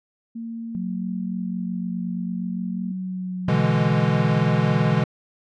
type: tone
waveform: sine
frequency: 229.2 Hz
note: A#3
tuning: 29 cents flat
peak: -29 dBFS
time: 0.35-2.92 s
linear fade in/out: 10 ms
type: tone with vibrato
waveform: sine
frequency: 182.9 Hz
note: F#3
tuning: 20 cents flat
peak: -26 dBFS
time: 0.75-3.6 s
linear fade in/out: 0 ms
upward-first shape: triangle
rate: 0.57 Hz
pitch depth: 33 cents each way
type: chord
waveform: square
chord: E dominant seventh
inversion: second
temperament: equal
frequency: 123.47 / 146.83 / 164.81 / 207.7 Hz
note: B2 / D3 / E3 / G#3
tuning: 0 / 0 / 0 / 0 cents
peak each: -24 / -23 / -23 / -25 dBFS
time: 3.48-5.04 s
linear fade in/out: 5 ms
effects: low-pass 3000 Hz 12 dB/octave